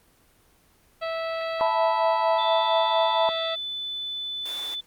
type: harmonic tone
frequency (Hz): 655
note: E5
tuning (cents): -11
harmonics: 1 / 2 / 3 / 4 / 5 / 6 / 7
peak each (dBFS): -28 / -34 / -38 / -40 / -42 / -44 / -45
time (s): 1.01-3.56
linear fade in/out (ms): 20
type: chord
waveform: sine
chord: E suspended fourth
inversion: none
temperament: equal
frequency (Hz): 659.3 / 880 / 987.8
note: E5 / A5 / B5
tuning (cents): 0 / 0 / 0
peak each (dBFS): -25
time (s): 1.61-3.29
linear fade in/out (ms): 0
type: tone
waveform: sine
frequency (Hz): 3500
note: A7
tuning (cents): -10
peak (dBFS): -29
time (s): 2.38-4.81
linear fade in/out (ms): 10
type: high-pass noise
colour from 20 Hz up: pink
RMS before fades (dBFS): -43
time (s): 4.45-4.75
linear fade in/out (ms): 10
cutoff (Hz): 520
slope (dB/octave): 12
effects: pink hiss -60 dBFS RMS until 4.86 s + Opus 24 kbps